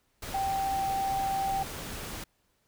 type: tone in noise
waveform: sine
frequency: 780 Hz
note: G5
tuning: 9 cents flat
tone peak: -27 dBFS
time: 0.34-1.63 s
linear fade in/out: 5 ms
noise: pink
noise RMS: -39 dBFS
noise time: 0.22-2.24 s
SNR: +9 dB
effects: pink hiss -72 dBFS RMS until 2.67 s